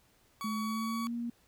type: tone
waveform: 40% pulse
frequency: 1129 Hz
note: C#6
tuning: 31 cents sharp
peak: -36 dBFS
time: 0.41-1.07 s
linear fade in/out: 0 ms
type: tone with pitch glide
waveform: sine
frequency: 215.4 to 236.3 Hz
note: A3 to A#3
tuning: -37 to +24 cents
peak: -33 dBFS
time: 0.44-1.3 s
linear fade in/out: 5 ms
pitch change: +161 cents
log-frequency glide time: 0.61-1.14 s
effects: pink hiss -67 dBFS RMS until 1.47 s